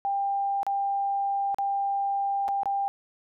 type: tone with dropouts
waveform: sine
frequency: 795 Hz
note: G5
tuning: 24 cents sharp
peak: -24 dBFS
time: 0.05-2.88 s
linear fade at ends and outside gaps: 0 ms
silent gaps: 0.631-0.666 / 1.545-1.585 / 2.481-2.487 / 2.633-2.657 s
effects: none